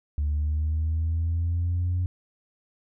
sine linear sweep, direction up, 72.8 to 90.5 Hz, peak -21 dBFS, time 0.18-2.06 s, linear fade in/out 0 ms, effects tanh soft clip ceiling -20 dBFS

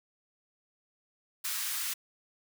white high-pass noise, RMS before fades -34 dBFS, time 1.44-1.94 s, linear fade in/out 10 ms, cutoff 1100 Hz, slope 24 dB/octave, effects none

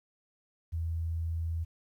sine tone, 82.41 Hz, E2, in tune, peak -30 dBFS, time 0.72-1.65 s, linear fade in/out 20 ms, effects 11-bit

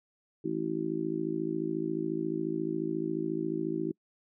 harmonic tone, 54.2 Hz, A1, 25 cents flat, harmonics 3 / 4 / 5 / 6 / 7, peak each -39 / -40 / -39 / -32 / -35 dBFS, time 0.44-3.92 s, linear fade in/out 10 ms, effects noise-tail reverb RT60 0.1 s tail -25 dB re dry

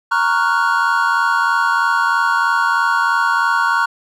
triangle chord, Gb major seventh, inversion first, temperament equal, 932.3 / 1108.7 / 1396.9 / 1480 Hz, Bb5 / Db6 / F6 / Gb6, 0 / 0 / 0 / 0 cents, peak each -17 dBFS, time 0.11-3.86 s, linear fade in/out 10 ms, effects none

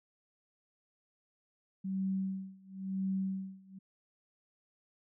sine tone with tremolo, 191.3 Hz, G3, 42 cents flat, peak -30 dBFS, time 1.84-3.79 s, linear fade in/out 10 ms, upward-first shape sine, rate 0.97 Hz, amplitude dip 95%, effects none

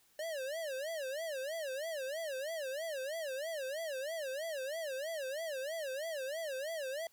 square tone with vibrato, 587 Hz, D5, 1 cent flat, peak -38 dBFS, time 0.19-7.07 s, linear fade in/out 2 ms, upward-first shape sine, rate 3.1 Hz, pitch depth 220 cents each way, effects white hiss -69 dBFS RMS until 7.12 s

